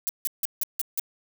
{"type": "noise bursts", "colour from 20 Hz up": "violet", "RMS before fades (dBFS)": -26, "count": 6, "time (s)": [0.07, 0.996], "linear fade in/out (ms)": 0, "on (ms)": 21, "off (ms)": 160, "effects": []}